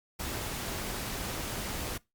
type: noise with amplitude modulation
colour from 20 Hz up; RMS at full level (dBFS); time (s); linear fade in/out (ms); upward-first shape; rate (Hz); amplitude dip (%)
pink; -34; 0.19-1.98; 10; sine; 252; 45
effects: noise-tail reverb RT60 0.2 s tail -22 dB re dry + Opus 48 kbps